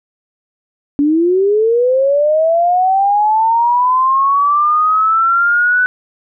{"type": "linear sweep", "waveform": "sine", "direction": "up", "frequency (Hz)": [280.9, 1500], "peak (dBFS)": -9, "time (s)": [0.99, 5.86], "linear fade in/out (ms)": 0, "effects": []}